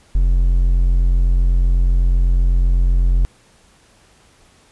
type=tone; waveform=triangle; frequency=44 Hz; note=F1; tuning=14 cents sharp; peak=-9 dBFS; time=0.15-3.25 s; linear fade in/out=0 ms; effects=pink hiss -52 dBFS RMS until 4.71 s + resampled to 24000 Hz